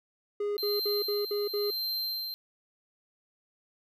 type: tone bursts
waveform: triangle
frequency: 411.7 Hz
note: G#4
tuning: 15 cents flat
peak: -26 dBFS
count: 6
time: 0.4-1.705 s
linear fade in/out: 5 ms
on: 170 ms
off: 57 ms
type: tone with tremolo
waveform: square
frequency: 4137 Hz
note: C8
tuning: 20 cents flat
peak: -30 dBFS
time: 0.58-2.34 s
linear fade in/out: 0 ms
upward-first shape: sine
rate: 0.93 Hz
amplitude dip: 55%
effects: none